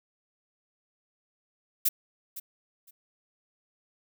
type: noise with echo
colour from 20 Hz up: violet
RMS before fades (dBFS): -23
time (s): 1.85-1.89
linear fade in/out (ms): 10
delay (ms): 510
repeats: 2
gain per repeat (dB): -15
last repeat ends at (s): 2.91
effects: none